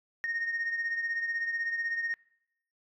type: beating tone pair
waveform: sine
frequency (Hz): 1850 / 1866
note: A#6 / A#6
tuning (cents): -14 / +1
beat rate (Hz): 16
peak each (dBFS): -29 / -36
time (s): 0.24-2.14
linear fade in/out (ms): 0
effects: noise-tail reverb RT60 0.7 s tail -22 dB re dry + tanh soft clip ceiling -26 dBFS